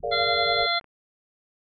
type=low-pass noise; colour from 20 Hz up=white; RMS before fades=-47 dBFS; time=0-0.67 s; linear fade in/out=5 ms; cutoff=140 Hz; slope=24 dB/octave
type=chord; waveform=sine; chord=Bb dominant seventh; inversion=third; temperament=just; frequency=419.5 / 466.2 / 582.7 / 699.2 Hz; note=Ab4 / Bb4 / D5 / F5; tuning=+17 / 0 / -14 / +2 cents; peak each=-34 / -30 / -30 / -30 dBFS; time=0.03-0.67 s; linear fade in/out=10 ms
type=harmonic tone; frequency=689 Hz; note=F5; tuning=24 cents flat; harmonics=1 / 2 / 3 / 5 / 6; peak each=-28 / -28 / -28 / -28 / -28 dBFS; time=0.11-0.8 s; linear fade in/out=20 ms
type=click train; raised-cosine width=0.5 ms; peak=-37 dBFS; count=20; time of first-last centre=0.24-0.843 s; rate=31.5 Hz
effects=none